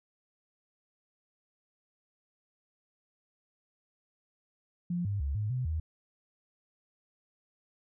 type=tone with pitch steps; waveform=sine; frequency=175.2 / 100.9 / 69.9 / 105.6 / 127 / 79.2 Hz; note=F3 / G#2 / C#2 / G#2 / B2 / D#2; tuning=+6 / -49 / +15 / +29 / +49 / +31 cents; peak=-29 dBFS; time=4.9-5.8 s; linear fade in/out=5 ms; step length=150 ms; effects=none